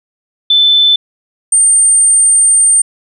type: tone pair in turn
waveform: sine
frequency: 3520 / 8783 Hz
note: A7 / C#9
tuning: 0 / -17 cents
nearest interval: octave + major third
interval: 1583 cents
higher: second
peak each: -5 dBFS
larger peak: neither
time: 0.5-0.96 / 1.52-2.82 s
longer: second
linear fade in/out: 5 ms
effects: none